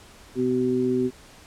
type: harmonic tone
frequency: 126.4 Hz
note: B2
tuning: 41 cents sharp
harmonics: 1 / 2 / 3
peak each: -34 / -23 / -23 dBFS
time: 0.35-1.11 s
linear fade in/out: 50 ms
effects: pink hiss -49 dBFS RMS until 1.46 s + low-pass 10000 Hz 12 dB/octave